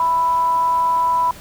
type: tone with frequency modulation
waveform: sine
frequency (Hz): 989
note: B5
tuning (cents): +2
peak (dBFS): -14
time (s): 0-1.31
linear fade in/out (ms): 2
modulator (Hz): 333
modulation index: 0.21
effects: pink hiss -40 dBFS RMS until 1.4 s